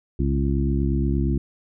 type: harmonic tone with a mistuned harmonic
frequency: 68.5 Hz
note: C#2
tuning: 20 cents flat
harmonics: 1 / 2 / 3 / 4 / 5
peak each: -22 / -25 / -27 / -28 / -29 dBFS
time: 0.19-1.38 s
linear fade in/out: 5 ms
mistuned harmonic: 1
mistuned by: -81 cents
effects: none